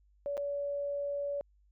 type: tone with dropouts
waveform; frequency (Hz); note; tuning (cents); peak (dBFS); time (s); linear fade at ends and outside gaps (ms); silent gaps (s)
sine; 570; C#5; +48; -32; 0.26-1.41; 0; 0.37-0.377
effects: added 50 Hz sine -63 dBFS peak until 1.71 s